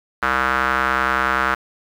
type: tone with band-pass filter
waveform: square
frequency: 65.2 Hz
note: C2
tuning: 5 cents flat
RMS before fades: -19 dBFS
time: 0.22-1.55 s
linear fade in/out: 10 ms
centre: 1400 Hz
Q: 3.6
effects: 7-bit